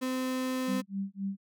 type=tone; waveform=35% pulse; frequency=257.6 Hz; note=C4; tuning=27 cents flat; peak=-28 dBFS; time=0.01-0.82 s; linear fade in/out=20 ms
type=tone with tremolo; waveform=sine; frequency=196 Hz; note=G3; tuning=in tune; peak=-29 dBFS; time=0.67-1.37 s; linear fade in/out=20 ms; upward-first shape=sine; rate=3.8 Hz; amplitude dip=100%
effects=none